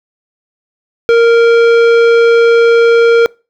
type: tone with tanh clipping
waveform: sine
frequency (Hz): 464.9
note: A#4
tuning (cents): -5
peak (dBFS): -6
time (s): 1.09-3.26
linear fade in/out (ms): 0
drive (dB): 14
effects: noise-tail reverb RT60 0.3 s tail -25 dB re dry